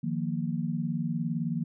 sine chord, Eb suspended second, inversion none, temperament just, 155.56 / 175.01 / 233.3 Hz, Eb3 / F3 / Bb3, 0 / +4 / +2 cents, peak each -32 dBFS, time 0.03-1.64 s, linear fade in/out 10 ms, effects none

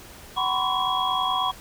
sine tone cluster, 754 / 989 / 1038 / 1126 / 3314 Hz, F#5 / B5 / C6 / C#6 / G#7, +32 / +2 / -14 / +27 / -4 cents, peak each -28 dBFS, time 0.36-1.52 s, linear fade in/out 20 ms, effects pink hiss -45 dBFS RMS until 1.6 s

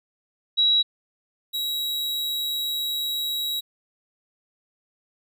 sine / 45% pulse tone pair in turn, 3879 / 3862 Hz, B7 / B7, -32 / -39 cents, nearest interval unison, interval 7 cents, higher first, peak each -16 / -25 dBFS, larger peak first, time 0.57-0.83 / 1.53-3.61 s, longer second, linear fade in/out 20 ms, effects none

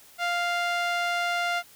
sawtooth tone with band-pass filter, 698.5 Hz, F5, in tune, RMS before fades -27 dBFS, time 0.18-1.63 s, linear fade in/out 50 ms, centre 1800 Hz, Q 0.77, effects white hiss -53 dBFS RMS until 1.75 s

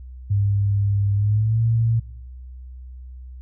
sine tone with pitch glide, 100.7 to 114.35 Hz, G2 to A#2, +47 to -33 cents, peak -16 dBFS, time 0.3-2 s, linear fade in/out 10 ms, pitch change +220 cents, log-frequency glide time 1.15-1.63 s, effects noise-tail reverb RT60 1.0 s tail -23 dB re dry + added 63 Hz sine -35 dBFS peak until 3.41 s

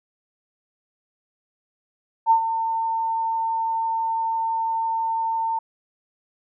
sine tone with ADSR envelope, 903 Hz, A5, 45 cents sharp, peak -11 dBFS, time 2.26-5.59 s, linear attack 47 ms, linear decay 93 ms, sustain -10 dB, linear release 6 ms, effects none

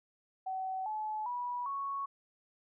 sine tone with pitch steps, 757 / 859.6 / 976.1 / 1108.3 Hz, F#5 / A5 / B5 / C#6, +39 / -41 / -21 / -1 cents, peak -34 dBFS, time 0.46-2.06 s, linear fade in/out 10 ms, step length 400 ms, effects none

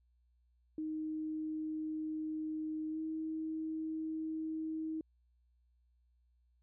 sine tone with pitch glide, 311.7 to 316.8 Hz, D#4 to D#4, +3 to +31 cents, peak -36 dBFS, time 0.78-5.01 s, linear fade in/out 2 ms, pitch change +28 cents, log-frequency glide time 2.9-2.99 s, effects added 60 Hz sine -69 dBFS peak until 6.62 s

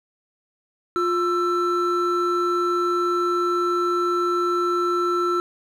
triangle tone pair together, 352.7 / 1333 Hz, F4 / E6, +17 / +19 cents, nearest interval octave + major seventh, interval 2302 cents, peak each -20 dBFS, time 0.96-5.4 s, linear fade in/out 0 ms, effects none

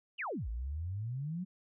sine exponential two-way sweep, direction down then up, 3136 to 53 to 190.4 Hz, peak -35 dBFS, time 0.18-1.45 s, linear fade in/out 20 ms, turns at 0.48 s, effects none

